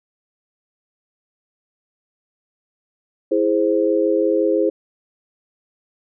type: chord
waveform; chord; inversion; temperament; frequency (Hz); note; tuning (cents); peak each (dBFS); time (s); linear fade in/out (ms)
sine; E augmented; none; equal; 329.6 / 415.3 / 523.3; E4 / G#4 / B#4; 0 / 0 / 0; -19; 3.31-4.7; 10
effects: none